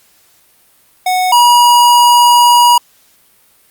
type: tone pair in turn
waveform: square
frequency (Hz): 737 / 962.8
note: F#5 / B5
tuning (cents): -7 / -44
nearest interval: perfect fourth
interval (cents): 463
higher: second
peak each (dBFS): -11 / -5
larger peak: second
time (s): 1.06-1.32 / 1.32-2.78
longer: second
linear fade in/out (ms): 5
effects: white hiss -50 dBFS RMS until 3.7 s + Opus 48 kbps